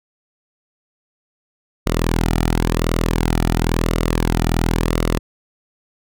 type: tone with flanger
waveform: sawtooth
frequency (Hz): 41.2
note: E1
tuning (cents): 0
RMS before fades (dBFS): -18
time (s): 1.86-5.19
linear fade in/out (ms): 10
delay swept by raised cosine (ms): 1.2 to 1.9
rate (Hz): 0.95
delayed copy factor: -0.5
effects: none